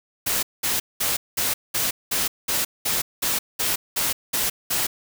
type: noise bursts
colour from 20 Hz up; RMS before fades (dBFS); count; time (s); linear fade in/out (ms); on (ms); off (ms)
white; -23; 13; 0.26-4.87; 10; 170; 200
effects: none